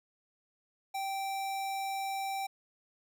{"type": "tone", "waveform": "square", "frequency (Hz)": 780, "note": "G5", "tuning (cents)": -9, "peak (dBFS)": -34, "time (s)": [0.94, 2.47], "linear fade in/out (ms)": 10, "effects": []}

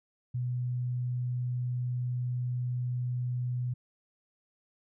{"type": "tone", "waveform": "sine", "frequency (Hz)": 123.9, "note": "B2", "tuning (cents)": 6, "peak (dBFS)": -29, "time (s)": [0.34, 3.74], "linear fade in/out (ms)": 10, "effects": []}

